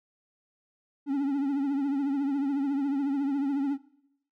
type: tone with vibrato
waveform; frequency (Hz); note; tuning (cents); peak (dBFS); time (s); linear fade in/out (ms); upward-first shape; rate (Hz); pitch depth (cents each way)
triangle; 278.6; C#4; +9; -23; 1.06-3.78; 50; triangle; 14; 89
effects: noise-tail reverb RT60 0.8 s tail -21 dB re dry